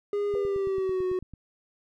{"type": "tone with pitch glide", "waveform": "triangle", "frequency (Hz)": [409, 368.6], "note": ["G#4", "F#4"], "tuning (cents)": [-26, -7], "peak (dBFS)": -23, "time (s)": [0.13, 1.19], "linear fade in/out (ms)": 2, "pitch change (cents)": -181, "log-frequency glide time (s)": [0.29, 1.05]}
{"type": "click train", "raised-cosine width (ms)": 5, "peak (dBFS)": -31, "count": 10, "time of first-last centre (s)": [0.34, 1.337], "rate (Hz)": 9.03}
{"type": "tone with exponential decay", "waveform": "sine", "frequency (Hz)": 487.3, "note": "B4", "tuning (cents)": -23, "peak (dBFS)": -29, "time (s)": [0.35, 0.86], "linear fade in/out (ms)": 1, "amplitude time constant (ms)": 110}
{"effects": []}